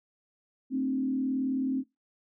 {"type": "tone with frequency modulation", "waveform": "sine", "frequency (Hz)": 263.3, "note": "C4", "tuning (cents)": 11, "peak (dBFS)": -26, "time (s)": [0.7, 1.84], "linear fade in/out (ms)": 50, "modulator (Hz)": 39, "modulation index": 0.61, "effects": ["noise-tail reverb RT60 0.2 s tail -25 dB re dry"]}